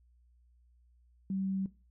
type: tone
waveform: sine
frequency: 192.2 Hz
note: G3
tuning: 34 cents flat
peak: -31 dBFS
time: 1.3-1.66 s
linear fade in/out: 2 ms
effects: noise-tail reverb RT60 0.3 s tail -18 dB re dry + added 60 Hz sine -62 dBFS peak until 1.9 s